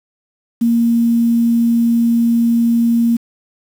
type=tone with quantisation; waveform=sine; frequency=233.1 Hz; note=A#3; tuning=in tune; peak=-10 dBFS; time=0.61-3.17 s; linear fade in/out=10 ms; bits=6; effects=none